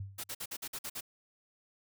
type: tone with exponential decay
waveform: sine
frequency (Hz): 98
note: G2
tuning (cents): 0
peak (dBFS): -35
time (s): 0-0.32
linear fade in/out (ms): 5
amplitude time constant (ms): 68
type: noise bursts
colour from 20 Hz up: white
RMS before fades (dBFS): -40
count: 8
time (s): 0.18-1.009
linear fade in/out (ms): 10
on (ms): 59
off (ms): 51
effects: none